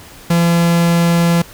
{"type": "tone", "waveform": "45% pulse", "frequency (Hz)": 170, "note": "F3", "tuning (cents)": -46, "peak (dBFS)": -10, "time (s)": [0.3, 1.42], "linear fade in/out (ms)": 5, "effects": ["pink hiss -38 dBFS RMS until 1.53 s"]}